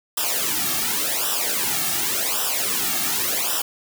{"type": "noise with flanger", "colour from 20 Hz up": "white", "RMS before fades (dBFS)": -23, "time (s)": [0.17, 3.62], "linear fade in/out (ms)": 5, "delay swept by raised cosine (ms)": [0.45, 2.05], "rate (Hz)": 0.89, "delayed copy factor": -0.85, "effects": []}